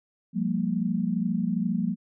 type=tone cluster; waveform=sine; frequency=176.3 / 198.8 / 231.1 Hz; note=F3 / G3 / A#3; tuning=+17 / +25 / -15 cents; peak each=-28 dBFS; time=0.33-1.96 s; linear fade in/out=50 ms; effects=none